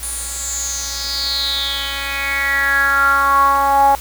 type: tone with band-pass filter sweep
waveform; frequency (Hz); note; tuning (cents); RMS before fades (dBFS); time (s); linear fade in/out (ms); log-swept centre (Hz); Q
10% pulse; 277.2; C#4; 0; -17; 0.03-3.95; 0; 10000 to 780; 6.8
effects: added 60 Hz sine -32 dBFS peak until 4 s + white hiss -34 dBFS RMS until 4 s